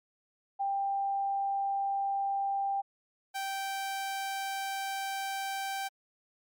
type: tone pair in turn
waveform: sine / sawtooth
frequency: 791 / 780.6 Hz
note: G5 / G5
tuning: +15 / -8 cents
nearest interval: unison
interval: 23 cents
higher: first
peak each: -28 / -29 dBFS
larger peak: first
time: 0.59-2.82 / 3.34-5.89 s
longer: second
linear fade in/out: 20 ms
effects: MP3 96 kbps